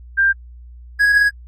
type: tone pair in turn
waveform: sine / triangle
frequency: 1588 / 1660.7 Hz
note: G6 / G#6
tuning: +22 / -1 cents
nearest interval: minor second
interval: 77 cents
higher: second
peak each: -11 / -9 dBFS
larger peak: second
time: 0.17-0.33 / 0.99-1.3 s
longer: second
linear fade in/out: 20 ms
effects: added 60 Hz sine -36 dBFS peak until 1.47 s + AAC 32 kbps